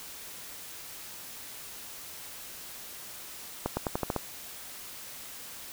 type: accelerating click train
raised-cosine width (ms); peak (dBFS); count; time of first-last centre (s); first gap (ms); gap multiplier
1; -14; 7; 3.66-4.163; 110; 0.89
effects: white hiss -44 dBFS RMS until 5.72 s